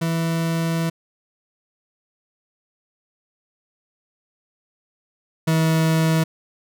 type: tone pair in turn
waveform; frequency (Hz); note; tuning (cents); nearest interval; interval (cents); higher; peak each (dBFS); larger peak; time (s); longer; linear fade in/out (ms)
40% pulse; 164.81 / 160.86; E3 / E3; 0 / -42; unison; 42; first; -19 / -15; second; 0.01-0.9 / 5.47-6.24; first; 10
effects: none